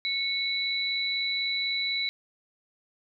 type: tone pair together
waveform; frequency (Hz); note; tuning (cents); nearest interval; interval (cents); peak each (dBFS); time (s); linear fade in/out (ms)
sine; 2208 / 3952; C#7 / B7; -7 / 0; minor seventh; 1007; -30 / -28; 0.05-2.09; 0
effects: none